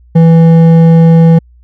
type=tone with hard clipping; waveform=sine; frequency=164.81 Hz; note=E3; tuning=in tune; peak=-3 dBFS; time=0.15-1.39 s; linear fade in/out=10 ms; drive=8 dB; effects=added 60 Hz sine -38 dBFS peak until 1.63 s